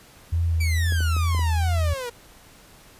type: tone with vibrato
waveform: sine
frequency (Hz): 82.41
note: E2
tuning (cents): 0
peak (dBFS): -19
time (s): 0.32-1.94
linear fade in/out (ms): 10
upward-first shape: sine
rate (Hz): 2.3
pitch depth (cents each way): 41
type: exponential sweep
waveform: sawtooth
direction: down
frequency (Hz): 2354 to 466.2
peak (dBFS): -25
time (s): 0.6-2.1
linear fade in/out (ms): 10
type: clicks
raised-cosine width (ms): 2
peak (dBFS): -23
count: 5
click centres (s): 0.923 / 1.006 / 1.166 / 1.348 / 1.393
effects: pink hiss -50 dBFS RMS until 2.99 s + resampled to 32000 Hz